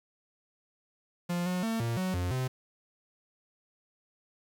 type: tone with pitch steps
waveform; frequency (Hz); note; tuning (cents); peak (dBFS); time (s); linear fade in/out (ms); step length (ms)
45% pulse; 174.9 / 181.1 / 225.4 / 116.5 / 185.7 / 89.3 / 129; F3 / F#3 / A3 / A#2 / F#3 / F2 / C3; +3 / -37 / +42 / -1 / +7 / +39 / -24; -29; 1.29-2.48; 10; 170
effects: 10-bit